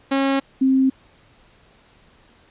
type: tone pair in turn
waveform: sawtooth / sine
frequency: 272.5 / 264.6 Hz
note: C#4 / C4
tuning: -29 / +20 cents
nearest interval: minor second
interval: 51 cents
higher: first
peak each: -13 dBFS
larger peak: neither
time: 0.11-0.4 / 0.61-0.9 s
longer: neither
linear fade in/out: 10 ms
effects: pink hiss -54 dBFS RMS until 2.5 s + resampled to 8000 Hz